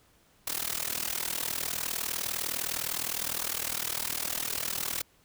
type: noise with amplitude modulation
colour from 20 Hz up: white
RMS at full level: -29 dBFS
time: 0.47-5.02 s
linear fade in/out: 5 ms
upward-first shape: sine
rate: 39.7 Hz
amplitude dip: 90%
effects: pink hiss -64 dBFS RMS until 5.24 s